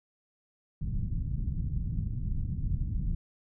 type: low-pass noise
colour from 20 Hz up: pink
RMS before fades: -31 dBFS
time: 0.81-3.15 s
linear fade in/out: 10 ms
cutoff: 170 Hz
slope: 24 dB/octave
effects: none